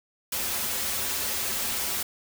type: noise with comb filter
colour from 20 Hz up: white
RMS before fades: -29 dBFS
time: 0.32-2.03 s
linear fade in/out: 5 ms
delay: 6.5 ms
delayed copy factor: -0.6
effects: none